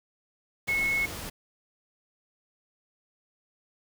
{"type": "tone in noise", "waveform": "sine", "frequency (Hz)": 2187, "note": "C#7", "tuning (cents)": -24, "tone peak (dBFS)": -24, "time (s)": [0.68, 1.06], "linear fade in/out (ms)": 10, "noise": "pink", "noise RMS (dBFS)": -38, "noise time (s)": [0.67, 1.3], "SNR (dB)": 11, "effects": []}